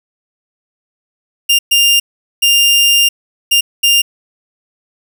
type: tone bursts at uneven times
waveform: sawtooth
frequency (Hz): 2800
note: F7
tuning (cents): +4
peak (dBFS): -4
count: 5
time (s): 1.49-1.59 / 1.71-2 / 2.42-3.09 / 3.51-3.61 / 3.83-4.02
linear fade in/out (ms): 10
effects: none